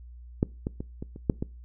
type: clicks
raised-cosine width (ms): 3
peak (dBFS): -9 / -16 / -21 / -22 / -28 / -8 / -16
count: 7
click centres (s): 0.429 / 0.669 / 0.805 / 1.025 / 1.161 / 1.298 / 1.425
effects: noise-tail reverb RT60 0.3 s tail -23 dB re dry + added 60 Hz sine -43 dBFS peak until 1.64 s